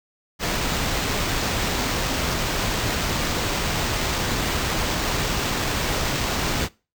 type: noise with sample-and-hold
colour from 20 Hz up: pink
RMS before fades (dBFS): -24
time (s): 0.39-6.69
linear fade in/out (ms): 50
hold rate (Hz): 11025
effects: noise-tail reverb RT60 0.3 s tail -22 dB re dry